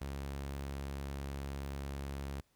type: tone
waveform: sawtooth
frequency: 69.3 Hz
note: C#2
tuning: in tune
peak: -35 dBFS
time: 0.01-2.41 s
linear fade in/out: 5 ms
effects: pink hiss -74 dBFS RMS until 2.55 s